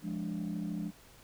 sine chord, D diminished, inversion first, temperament equal, 174.61 / 207.7 / 293.7 Hz, F3 / Ab3 / D4, 0 / 0 / 0 cents, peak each -36 / -36 / -39 dBFS, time 0.02-0.92 s, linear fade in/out 50 ms, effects tanh soft clip ceiling -29 dBFS + pink hiss -58 dBFS RMS until 1.23 s

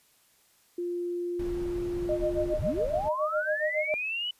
sine tone, 350 Hz, F4, 4 cents sharp, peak -29 dBFS, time 0.78-2.54 s, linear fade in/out 5 ms
brown noise, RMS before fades -38 dBFS, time 1.39-3.09 s, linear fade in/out 5 ms
sine tone with tremolo, 613 Hz, D#5, 26 cents flat, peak -24 dBFS, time 2.09-3.94 s, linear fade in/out 0 ms, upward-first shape sine, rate 7.2 Hz, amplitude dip 95%
sine linear sweep, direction up, 63.9 to 3000 Hz, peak -29 dBFS, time 2.59-4.31 s, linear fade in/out 5 ms
effects white hiss -64 dBFS RMS until 4.39 s + resampled to 32000 Hz

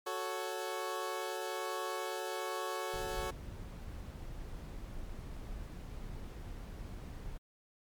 20% pulse chord, F# minor, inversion none, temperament equal, 370 / 440 / 554.4 Hz, F#4 / A4 / C#5, 0 / 0 / 0 cents, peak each -36 dBFS, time 0.06-3.31 s, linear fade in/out 10 ms
brown noise, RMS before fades -44 dBFS, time 2.93-7.38 s, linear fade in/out 10 ms
effects MP3 96 kbps

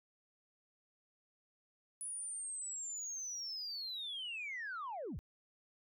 sine linear sweep, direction down, 9956 to 34.65 Hz, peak -39 dBFS, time 2.01-5.19 s, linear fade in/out 0 ms, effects tanh soft clip ceiling -37 dBFS

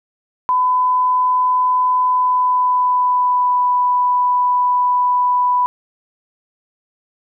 sine tone with pitch glide, 1005 to 990 Hz, B5 to B5, +30 to +4 cents, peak -12 dBFS, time 0.49-5.66 s, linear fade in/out 0 ms, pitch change -26 cents, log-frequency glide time 2.05-3.68 s, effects none

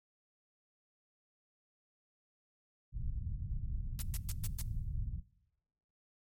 pink low-pass noise, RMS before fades -38 dBFS, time 2.92-5.23 s, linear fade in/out 50 ms, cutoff 130 Hz, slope 24 dB/octave
blue noise bursts, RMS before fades -40 dBFS, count 5, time 3.99-4.615 s, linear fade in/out 0 ms, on 29 ms, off 120 ms
effects noise-tail reverb RT60 1.0 s tail -23 dB re dry + MP3 64 kbps

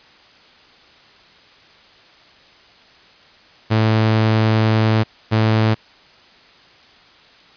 sawtooth tone pair in turn, 110 / 110 Hz, A2 / A2, 0 / 0 cents, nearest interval unison, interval 0 cents, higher neither, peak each -9 dBFS, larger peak neither, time 3.7-5.04 / 5.31-5.75 s, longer first, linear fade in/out 20 ms, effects white hiss -48 dBFS RMS until 7.56 s + resampled to 11025 Hz

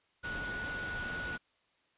sine tone in noise, 1465 Hz, F#6, 18 cents flat, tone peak -37 dBFS, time 0.23-1.38 s, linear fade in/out 20 ms, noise pink, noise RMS -42 dBFS, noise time 0.23-1.38 s, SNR +2 dB, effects white hiss -72 dBFS RMS until 1.97 s + resampled to 8000 Hz

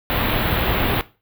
pink band-stop noise, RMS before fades -20 dBFS, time 0.1-1.01 s, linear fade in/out 0 ms, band 3800 to 13000 Hz, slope 48 dB/octave, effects noise-tail reverb RT60 0.3 s tail -17 dB re dry

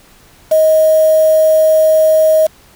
sine tone with quantisation, 628 Hz, D#5, 16 cents sharp, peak -6 dBFS, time 0.51-2.47 s, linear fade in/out 10 ms, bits 4, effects pink hiss -45 dBFS RMS until 2.75 s

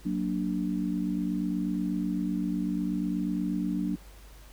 sine chord, Gb augmented, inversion none, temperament equal, 185 / 233.1 / 293.7 Hz, Gb3 / Bb3 / D4, 0 / 0 / 0 cents, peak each -30 / -33 / -31 dBFS, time 0.05-3.96 s, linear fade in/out 10 ms, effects added 50 Hz sine -48 dBFS peak until 4.52 s + pink hiss -55 dBFS RMS until 4.52 s

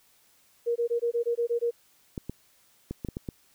sine tone bursts, 471.7 Hz, A#4, 20 cents sharp, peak -23 dBFS, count 9, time 0.66-1.711 s, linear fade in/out 20 ms, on 99 ms, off 20 ms
clicks, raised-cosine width 3 ms, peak -20 dBFS, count 7, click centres 2.178 / 2.296 / 2.91 / 3.048 / 3.087 / 3.169 / 3.288 s
effects white hiss -63 dBFS RMS until 3.54 s

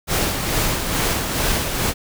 pink noise with tremolo, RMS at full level -19 dBFS, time 0.07-1.94 s, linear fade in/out 50 ms, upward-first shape sine, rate 2.3 Hz, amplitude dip 45%, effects none

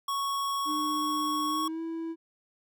square tone, 1108.7 Hz, C#6, in tune, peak -29 dBFS, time 0.08-1.68 s, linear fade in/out 5 ms
triangle tone with pitch glide, 302.7 to 328.2 Hz, D#4 to E4, -48 to -8 cents, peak -30 dBFS, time 0.65-2.16 s, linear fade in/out 50 ms, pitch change +140 cents, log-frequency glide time 1.47-1.81 s
effects none

